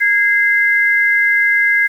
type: tone pair together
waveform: sine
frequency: 1644.5 / 2072 Hz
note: G#6 / C7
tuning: -18 / -17 cents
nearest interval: major third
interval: 401 cents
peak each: -13 dBFS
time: 0-1.88 s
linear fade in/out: 20 ms
effects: 7-bit